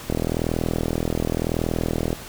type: click train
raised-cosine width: 2 ms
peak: -9 dBFS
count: 84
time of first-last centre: 0.1-2.129 s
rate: 40.9 Hz
effects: pink hiss -38 dBFS RMS until 2.28 s